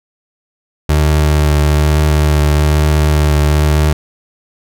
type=tone with vibrato; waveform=30% pulse; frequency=75.1 Hz; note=D2; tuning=39 cents sharp; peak=-6 dBFS; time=0.89-3.93 s; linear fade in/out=5 ms; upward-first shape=triangle; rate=1.1 Hz; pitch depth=23 cents each way; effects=none